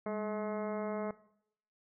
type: harmonic tone with a mistuned harmonic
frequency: 213.1 Hz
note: G#3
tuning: 45 cents sharp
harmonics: 1 / 2 / 3 / 4 / 5 / 6 / 7 / 8 / 9 / 10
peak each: -39 / -39 / -39 / -47 / -47 / -49 / -55 / -57 / -59 / -54 dBFS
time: 0.06-1.11 s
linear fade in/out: 2 ms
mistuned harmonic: 1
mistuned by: -67 cents
effects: noise-tail reverb RT60 0.7 s tail -18 dB re dry